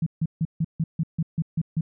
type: tone bursts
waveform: sine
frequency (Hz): 161.8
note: E3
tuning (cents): -32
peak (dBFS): -20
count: 10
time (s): 0.02-1.81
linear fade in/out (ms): 5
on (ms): 44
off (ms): 150
effects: none